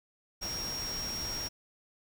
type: tone in noise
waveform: sine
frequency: 5588 Hz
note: F8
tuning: in tune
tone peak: -35 dBFS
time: 0.41-1.49 s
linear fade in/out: 20 ms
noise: pink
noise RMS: -41 dBFS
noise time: 0.41-1.49 s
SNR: +3 dB
effects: none